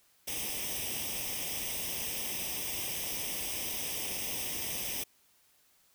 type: noise with comb filter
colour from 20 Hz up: white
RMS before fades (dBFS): -36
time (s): 0.27-5.04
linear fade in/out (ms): 10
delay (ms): 0.35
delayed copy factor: +0.8
effects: white hiss -67 dBFS RMS until 5.94 s